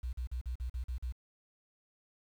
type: tone bursts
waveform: sine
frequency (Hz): 61.74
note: B1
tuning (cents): 0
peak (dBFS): -33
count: 8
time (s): 0.03-1.124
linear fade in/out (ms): 10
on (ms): 100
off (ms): 42
effects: tanh soft clip ceiling -30 dBFS + 10-bit